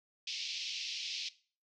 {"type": "band-pass noise", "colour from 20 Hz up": "white", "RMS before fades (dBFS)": -40, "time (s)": [0.27, 1.29], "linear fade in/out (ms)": 5, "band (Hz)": [2400, 5500], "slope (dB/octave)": 48, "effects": ["noise-tail reverb RT60 0.4 s tail -18 dB re dry"]}